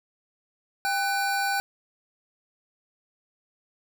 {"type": "tone pair together", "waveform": "square", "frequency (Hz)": [794.6, 1500], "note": ["G5", "F#6"], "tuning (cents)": [23, 23], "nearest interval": "major seventh", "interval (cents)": 1100, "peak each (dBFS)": [-27, -28], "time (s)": [0.85, 1.6], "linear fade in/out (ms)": 0, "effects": []}